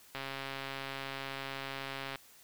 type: click train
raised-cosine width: 0.3 ms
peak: -23 dBFS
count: 274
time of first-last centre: 0.15-2.157 s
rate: 136 Hz
effects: white hiss -59 dBFS RMS until 2.43 s